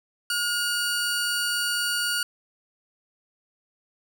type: tone pair together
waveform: 30% pulse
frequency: 1432 / 4554 Hz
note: F6 / C#8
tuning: +43 / +46 cents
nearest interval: octave + minor sixth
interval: 2003 cents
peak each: -23 / -25 dBFS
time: 0.3-2.23 s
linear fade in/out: 2 ms
effects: none